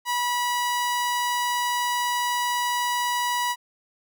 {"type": "tone", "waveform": "sawtooth", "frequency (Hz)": 974, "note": "B5", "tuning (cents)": -24, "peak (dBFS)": -19, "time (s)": [0.05, 3.56], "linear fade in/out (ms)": 50, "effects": []}